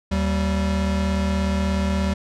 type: tone pair together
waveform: square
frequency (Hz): 76.8 / 193.68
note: D#2 / G3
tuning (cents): -22 / -21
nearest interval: octave + major third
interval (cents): 1601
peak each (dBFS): -23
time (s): 0.11-2.14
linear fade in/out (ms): 10
effects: low-pass 7000 Hz 12 dB/octave